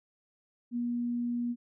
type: tone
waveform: sine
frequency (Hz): 240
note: B3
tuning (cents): -49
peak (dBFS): -29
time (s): 0.71-1.56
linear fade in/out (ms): 50
effects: none